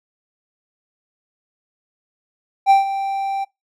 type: tone with ADSR envelope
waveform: triangle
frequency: 784 Hz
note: G5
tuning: in tune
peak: -5 dBFS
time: 2.66-3.45 s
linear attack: 43 ms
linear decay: 140 ms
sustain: -13 dB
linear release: 18 ms
effects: noise-tail reverb RT60 0.2 s tail -23 dB re dry